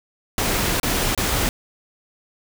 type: noise with dropouts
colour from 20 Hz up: pink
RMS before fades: -21 dBFS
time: 0.38-1.49 s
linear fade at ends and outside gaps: 1 ms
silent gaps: 0.799-0.831 / 1.149-1.176 s
effects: none